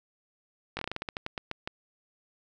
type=slowing click train; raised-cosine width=0.3 ms; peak=-17 dBFS; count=14; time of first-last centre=0.77-1.675 s; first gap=20 ms; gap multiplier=1.19; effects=none